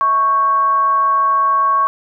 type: tone with frequency modulation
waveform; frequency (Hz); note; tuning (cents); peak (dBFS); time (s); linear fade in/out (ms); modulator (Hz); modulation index
sine; 1108.7; C#6; 0; -11; 0.01-1.87; 0; 468; 0.22
effects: none